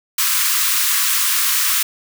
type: high-pass noise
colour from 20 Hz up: white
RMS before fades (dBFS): -17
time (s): 0.18-1.83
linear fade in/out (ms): 5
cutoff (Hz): 1000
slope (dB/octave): 96
effects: none